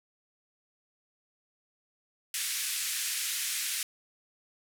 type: band-pass noise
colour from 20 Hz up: white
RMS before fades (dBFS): -33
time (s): 2.34-3.83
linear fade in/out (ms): 2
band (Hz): 1700 to 12000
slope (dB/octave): 24
effects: none